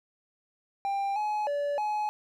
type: tone with pitch steps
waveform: triangle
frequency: 793 / 845 / 576 / 845 Hz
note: G5 / G#5 / D5 / G#5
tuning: +20 / +30 / -34 / +30 cents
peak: -25 dBFS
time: 0.85-2.09 s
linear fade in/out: 0 ms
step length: 310 ms
effects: none